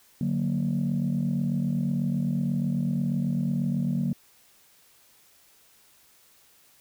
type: chord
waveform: sine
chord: D augmented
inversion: none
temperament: equal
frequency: 146.83 / 185 / 233.1 Hz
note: D3 / F#3 / A#3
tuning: 0 / 0 / 0 cents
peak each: -27 dBFS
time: 0.21-4.13 s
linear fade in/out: 2 ms
effects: tanh soft clip ceiling -18 dBFS + white hiss -59 dBFS RMS until 6.8 s